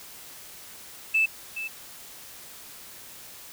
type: tone with echo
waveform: sine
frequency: 2632 Hz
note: E7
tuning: 3 cents flat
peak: -18 dBFS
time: 1.14-1.26 s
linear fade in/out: 10 ms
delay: 420 ms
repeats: 1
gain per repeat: -12 dB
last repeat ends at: 1.68 s
effects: tanh soft clip ceiling -14 dBFS + white hiss -45 dBFS RMS until 3.52 s

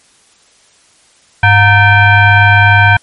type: tone with frequency modulation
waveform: sine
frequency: 721 Hz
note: F#5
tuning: 45 cents flat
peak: -3 dBFS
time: 1.43-2.97 s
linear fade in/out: 5 ms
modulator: 823 Hz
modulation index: 1.9
effects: white hiss -48 dBFS RMS until 3.02 s + MP3 48 kbps

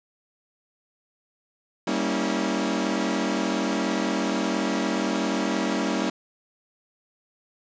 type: chord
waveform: sawtooth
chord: G diminished seventh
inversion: none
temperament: equal with one note detuned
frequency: 196 / 233.1 / 277.2 / 323.2 Hz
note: G3 / Bb3 / Db4 / Fb4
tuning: 0 / 0 / 0 / -34 cents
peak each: -25 dBFS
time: 1.87-6.1 s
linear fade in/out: 5 ms
effects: resampled to 16000 Hz + 7-bit

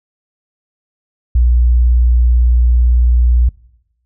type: tone with vibrato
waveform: sine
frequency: 60.2 Hz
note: B1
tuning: 44 cents flat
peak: -7 dBFS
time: 1.35-3.49 s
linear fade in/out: 5 ms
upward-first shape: sine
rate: 18 Hz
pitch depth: 15 cents each way
effects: noise-tail reverb RT60 0.9 s tail -22 dB re dry

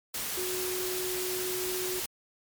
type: tone in noise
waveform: sine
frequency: 367.2 Hz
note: F#4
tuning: 13 cents flat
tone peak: -33 dBFS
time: 0.37-2 s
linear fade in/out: 5 ms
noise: white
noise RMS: -34 dBFS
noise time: 0.14-2.06 s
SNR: -2 dB
effects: MP3 96 kbps

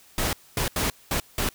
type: noise bursts at uneven times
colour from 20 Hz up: pink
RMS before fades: -25 dBFS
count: 5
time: 0.18-0.33 / 0.57-0.68 / 0.76-0.9 / 1.11-1.2 / 1.38-1.49 s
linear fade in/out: 2 ms
effects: white hiss -54 dBFS RMS until 1.54 s

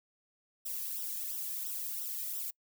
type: noise with flanger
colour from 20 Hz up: violet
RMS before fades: -38 dBFS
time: 0.65-2.51 s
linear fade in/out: 10 ms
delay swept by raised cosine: 0.44 to 1.44 ms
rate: 2.9 Hz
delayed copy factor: -0.95
effects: noise-tail reverb RT60 0.1 s tail -26 dB re dry

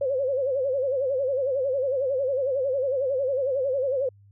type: tone with vibrato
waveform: sine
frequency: 534 Hz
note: C5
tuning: 35 cents sharp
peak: -22 dBFS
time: 0.01-4.09 s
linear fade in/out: 5 ms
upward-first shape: sine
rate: 11 Hz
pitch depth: 110 cents each way
effects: added 100 Hz sine -51 dBFS peak until 4.31 s

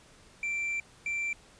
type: tone bursts at uneven times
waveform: triangle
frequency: 2349 Hz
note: D7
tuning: in tune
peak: -28 dBFS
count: 2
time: 0.43-0.8 / 1.06-1.33 s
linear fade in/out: 2 ms
effects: pink hiss -57 dBFS RMS until 1.59 s + resampled to 22050 Hz

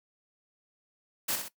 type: noise with echo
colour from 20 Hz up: white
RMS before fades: -30 dBFS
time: 1.28-1.36 s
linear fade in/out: 10 ms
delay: 63 ms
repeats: 2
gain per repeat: -6 dB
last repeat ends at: 1.486 s
effects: noise-tail reverb RT60 0.1 s tail -18 dB re dry + high-pass 100 Hz 12 dB/octave

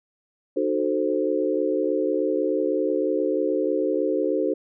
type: chord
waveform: sine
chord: D# diminished seventh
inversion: none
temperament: equal with one note detuned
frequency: 303.8 / 370 / 440 / 523.3 Hz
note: D#4 / F#4 / A4 / C5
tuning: -41 / 0 / 0 / 0 cents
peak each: -26 dBFS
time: 0.56-4.54 s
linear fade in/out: 10 ms
effects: none

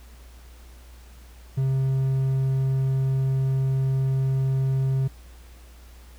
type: tone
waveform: triangle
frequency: 133.4 Hz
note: C3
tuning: 34 cents sharp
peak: -18 dBFS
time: 1.57-5.08 s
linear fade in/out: 10 ms
effects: added 60 Hz sine -44 dBFS peak until 6.18 s + pink hiss -54 dBFS RMS until 6.18 s

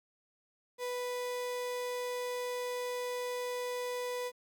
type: tone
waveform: 35% pulse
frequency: 493.9 Hz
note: B4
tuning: in tune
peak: -33 dBFS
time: 0.78-4.32 s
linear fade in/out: 50 ms
effects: 11-bit

